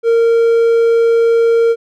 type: tone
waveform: triangle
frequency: 461.5 Hz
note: A#4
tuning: 17 cents flat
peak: -6 dBFS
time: 0.03-1.76 s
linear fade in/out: 50 ms
effects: none